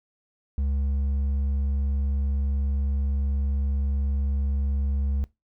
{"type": "tone with hard clipping", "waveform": "sine", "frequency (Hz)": 69.3, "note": "C#2", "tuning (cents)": 0, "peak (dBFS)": -24, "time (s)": [0.58, 5.24], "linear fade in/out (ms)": 0, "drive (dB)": 4, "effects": ["noise-tail reverb RT60 0.2 s tail -20 dB re dry"]}